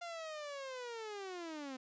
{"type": "linear sweep", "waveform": "sawtooth", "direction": "down", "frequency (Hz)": [698.5, 253.2], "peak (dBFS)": -39, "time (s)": [0.01, 1.77], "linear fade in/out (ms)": 10, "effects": ["resampled to 16000 Hz", "13-bit"]}